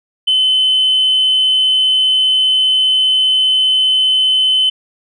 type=tone; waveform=sine; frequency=3045 Hz; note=F#7; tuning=49 cents sharp; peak=-8 dBFS; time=0.27-4.7 s; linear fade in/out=10 ms; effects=tanh soft clip ceiling -6 dBFS